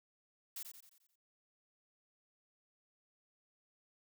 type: noise with echo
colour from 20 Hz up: blue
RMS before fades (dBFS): -44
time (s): 0.56-0.63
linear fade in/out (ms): 5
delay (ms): 88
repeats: 6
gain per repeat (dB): -6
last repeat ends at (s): 1.158
effects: none